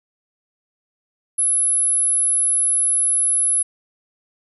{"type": "tone", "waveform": "sine", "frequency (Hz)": 10970, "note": "F9", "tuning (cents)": -32, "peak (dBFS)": -15, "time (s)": [1.38, 3.63], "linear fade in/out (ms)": 10, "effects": []}